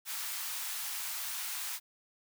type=high-pass noise; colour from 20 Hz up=white; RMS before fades=-38 dBFS; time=0.05-1.8 s; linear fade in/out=50 ms; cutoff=840 Hz; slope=24 dB/octave; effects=none